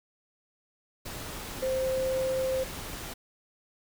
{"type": "tone in noise", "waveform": "sine", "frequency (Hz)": 523.3, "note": "C5", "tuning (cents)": 0, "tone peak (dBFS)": -26, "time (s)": [1.62, 2.64], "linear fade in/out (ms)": 10, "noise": "pink", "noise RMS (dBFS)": -39, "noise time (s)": [1.05, 3.14], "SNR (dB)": 10, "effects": []}